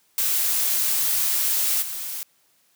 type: noise with level steps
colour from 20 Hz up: blue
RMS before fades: -22 / -31 dBFS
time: 0.18-2.23 s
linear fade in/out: 0 ms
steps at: 1.81 s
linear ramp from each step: 20 ms
effects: white hiss -63 dBFS RMS until 2.75 s + high-pass 100 Hz 12 dB/octave